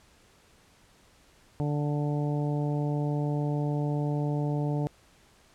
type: harmonic tone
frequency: 146.83 Hz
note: D3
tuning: in tune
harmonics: 1 / 2 / 3 / 4 / 5 / 6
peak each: -27 / -33 / -37 / -39 / -41 / -43 dBFS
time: 1.6-4.87 s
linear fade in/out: 0 ms
effects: pink hiss -60 dBFS RMS until 5.54 s + low-pass 10000 Hz 12 dB/octave